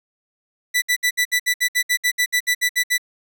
sawtooth tone bursts, 1975.5 Hz, B6, in tune, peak -12 dBFS, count 16, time 0.74-2.981 s, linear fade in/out 20 ms, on 81 ms, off 63 ms, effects none

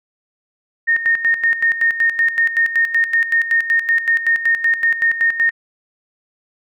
sine tone with tremolo, 1839 Hz, A#6, 24 cents flat, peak -11 dBFS, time 0.87-5.51 s, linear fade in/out 20 ms, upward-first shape square, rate 5.3 Hz, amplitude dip 70%, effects none

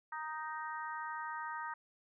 harmonic tone, 311.1 Hz, D#4, in tune, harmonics 3 / 4 / 5 / 6, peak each -42 / -44 / -46 / -48 dBFS, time 0.12-1.74 s, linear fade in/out 5 ms, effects none

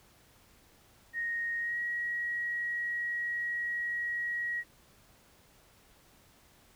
sine tone with pitch glide, 1864.7 to 1903.9 Hz, A#6 to A#6, 0 to +36 cents, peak -31 dBFS, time 1.13-4.64 s, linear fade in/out 50 ms, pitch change +36 cents, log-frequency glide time 1.59-1.79 s, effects pink hiss -62 dBFS RMS until 6.75 s

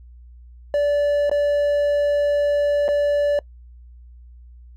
triangle tone with dropouts, 580 Hz, D5, 22 cents flat, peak -14 dBFS, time 0.74-3.39 s, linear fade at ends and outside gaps 1 ms, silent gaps 1.296-1.314 / 2.881-2.887 s, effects noise-tail reverb RT60 0.1 s tail -23 dB re dry + added 60 Hz sine -41 dBFS peak until 4.76 s

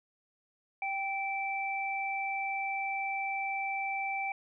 sine tone pair together, 784 / 2330 Hz, G5 / D7, 0 / -14 cents, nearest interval octave + perfect fifth, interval 1886 cents, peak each -34 / -34 dBFS, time 0.82-4.32 s, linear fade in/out 2 ms, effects none

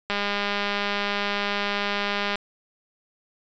click train, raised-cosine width 0.3 ms, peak -10 dBFS, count 459, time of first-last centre 0.1-2.356 s, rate 203 Hz, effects resampled to 16000 Hz

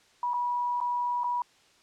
sine tone with dropouts, 972 Hz, B5, 28 cents flat, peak -26 dBFS, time 0.23-1.42 s, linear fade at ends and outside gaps 2 ms, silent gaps 0.335-0.34 / 0.803-0.812 / 1.235-1.242 s, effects white hiss -61 dBFS RMS until 1.82 s + low-pass 6000 Hz 12 dB/octave

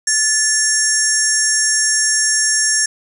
sine tone cluster, 1740 / 5560 / 6440 / 7580 / 9730 Hz, A6 / F8 / G8 / A#8 / D#9, -20 / -9 / +46 / +28 / -40 cents, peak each -19 dBFS, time 0.07-2.86 s, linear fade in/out 5 ms, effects tanh soft clip ceiling -2 dBFS + 7-bit

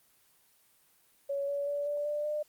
sine tone with pitch steps, 560 / 567.8 / 575.7 / 583.8 / 591.9 / 600.2 Hz, C#5 / C#5 / D5 / D5 / D5 / D5, +18 / +41 / -35 / -10 / +13 / +38 cents, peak -30 dBFS, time 1.29-2.43 s, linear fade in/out 10 ms, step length 190 ms, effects white hiss -66 dBFS RMS until 2.48 s + Opus 24 kbps

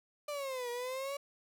35% pulse exponential two-way sweep, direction down then up, 597 to 476.4 to 569 Hz, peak -35 dBFS, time 0.28-1.17 s, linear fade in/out 5 ms, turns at 0.7 s, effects none

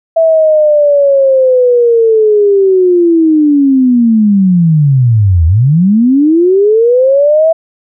sine linear two-way sweep, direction down then up, 659.3 to 77.78 to 659.3 Hz, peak -4 dBFS, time 0.16-7.53 s, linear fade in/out 10 ms, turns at 5.46 s, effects none

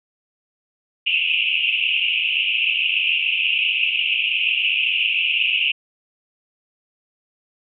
white band-pass noise, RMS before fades -20 dBFS, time 1.06-5.72 s, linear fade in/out 10 ms, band 2500 to 2900 Hz, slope 96 dB/octave, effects none

